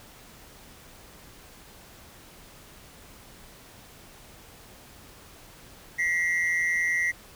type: tone pair together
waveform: triangle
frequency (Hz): 1922.4 / 2093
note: B6 / C7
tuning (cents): -47 / 0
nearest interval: minor second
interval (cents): 147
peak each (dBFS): -22 / -25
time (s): 5.98-7.12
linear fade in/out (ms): 20
effects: tanh soft clip ceiling -17 dBFS + pink hiss -50 dBFS RMS until 7.35 s